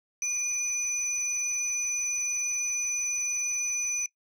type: tone pair together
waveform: sine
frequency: 2420 / 5993 Hz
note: D#7 / F#8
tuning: -49 / +21 cents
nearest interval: octave + major third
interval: 1570 cents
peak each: -32 / -25 dBFS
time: 0.22-4.06 s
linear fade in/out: 2 ms
effects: noise-tail reverb RT60 0.1 s tail -20 dB re dry + tanh soft clip ceiling -24 dBFS

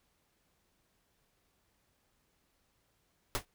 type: noise with exponential decay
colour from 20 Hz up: pink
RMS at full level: -28 dBFS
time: 3.35-3.45 s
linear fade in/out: 0 ms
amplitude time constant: 21 ms
effects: pink hiss -75 dBFS RMS until 3.54 s

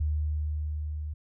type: tone with level ramp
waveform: sine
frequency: 75.8 Hz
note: D#2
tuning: 45 cents flat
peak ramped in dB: -24 to -32 dBFS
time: 0-1.14 s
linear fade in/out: 10 ms
effects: none

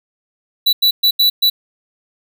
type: tone bursts at uneven times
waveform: square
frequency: 3951 Hz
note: B7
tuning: in tune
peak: -10 dBFS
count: 5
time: 0.66-0.73 / 0.82-0.91 / 1.03-1.11 / 1.19-1.3 / 1.42-1.5 s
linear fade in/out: 10 ms
effects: none

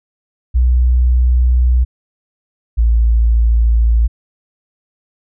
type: tone pair in turn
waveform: sine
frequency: 61.74 / 56.89 Hz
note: B1 / A#1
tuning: 0 / -42 cents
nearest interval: minor second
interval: 142 cents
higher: first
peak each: -8 dBFS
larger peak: neither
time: 0.54-1.85 / 2.77-4.08 s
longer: neither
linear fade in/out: 20 ms
effects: none

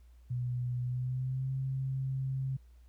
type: tone with pitch glide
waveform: sine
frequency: 123.47 to 133.1 Hz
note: B2 to C3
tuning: 0 to +30 cents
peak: -31 dBFS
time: 0.3-2.57 s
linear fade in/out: 10 ms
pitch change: +130 cents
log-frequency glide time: 0.82-1.52 s
effects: added 60 Hz sine -54 dBFS peak until 2.88 s + pink hiss -74 dBFS RMS until 2.88 s

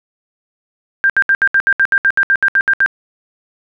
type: tone bursts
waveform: sine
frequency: 1588 Hz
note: G6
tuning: 22 cents sharp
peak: -8 dBFS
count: 15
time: 1.04-2.861 s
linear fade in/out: 0 ms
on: 57 ms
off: 69 ms
effects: none

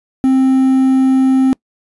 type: tone with quantisation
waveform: triangle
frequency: 263.3 Hz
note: C4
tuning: 11 cents sharp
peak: -6 dBFS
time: 0.24-1.53 s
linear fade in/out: 0 ms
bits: 6
effects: noise-tail reverb RT60 0.1 s tail -25 dB re dry + resampled to 24000 Hz

